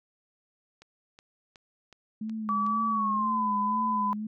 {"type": "click train", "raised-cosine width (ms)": 0.2, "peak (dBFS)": -33, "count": 6, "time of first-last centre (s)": [0.82, 2.665], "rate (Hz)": 2.71}
{"type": "tone with vibrato", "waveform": "sine", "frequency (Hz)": 214, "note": "A3", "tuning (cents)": -48, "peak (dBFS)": -31, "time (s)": [2.21, 4.27], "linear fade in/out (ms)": 5, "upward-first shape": "sine", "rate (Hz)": 2, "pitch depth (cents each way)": 57}
{"type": "tone with pitch glide", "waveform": "sine", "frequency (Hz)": [1148, 1005.2], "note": ["D6", "B5"], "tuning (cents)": [-40, 30], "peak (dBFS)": -25, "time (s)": [2.49, 4.13], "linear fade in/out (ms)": 0, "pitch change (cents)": -230, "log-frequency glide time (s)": [2.89, 3.41]}
{"effects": []}